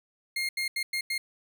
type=tone bursts at uneven times; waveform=30% pulse; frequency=2130 Hz; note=C7; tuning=30 cents sharp; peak=-25 dBFS; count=5; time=0.36-0.49 / 0.57-0.68 / 0.76-0.83 / 0.93-1.01 / 1.1-1.18 s; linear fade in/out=5 ms; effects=none